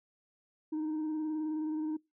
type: tone with vibrato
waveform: sine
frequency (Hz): 310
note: D#4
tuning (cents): -6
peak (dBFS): -29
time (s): 0.72-1.97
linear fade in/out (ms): 10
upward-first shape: square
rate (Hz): 19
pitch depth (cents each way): 23
effects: noise-tail reverb RT60 0.2 s tail -23 dB re dry + tanh soft clip ceiling -31 dBFS